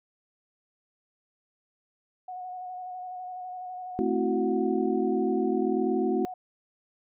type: tone with vibrato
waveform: sine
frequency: 732 Hz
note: F#5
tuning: 19 cents flat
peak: -35 dBFS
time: 2.28-6.34 s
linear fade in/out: 5 ms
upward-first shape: square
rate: 12 Hz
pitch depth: 18 cents each way
type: chord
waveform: sine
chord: F# half-diminished seventh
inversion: first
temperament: equal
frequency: 220 / 261.6 / 329.6 / 370 Hz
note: A3 / C4 / E4 / F#4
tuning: 0 / 0 / 0 / 0 cents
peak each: -30 / -30 / -30 / -27 dBFS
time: 3.99-6.25 s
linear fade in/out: 0 ms
effects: none